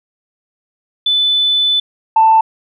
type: tone pair in turn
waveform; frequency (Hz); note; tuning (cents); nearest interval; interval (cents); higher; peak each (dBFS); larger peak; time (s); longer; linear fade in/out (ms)
sine; 3500 / 887.2; A7 / A5; -10 / +14; 2 octaves; 2376; first; -10 / -5; second; 1.06-1.8 / 2.16-2.41; first; 5
effects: tanh soft clip ceiling -1 dBFS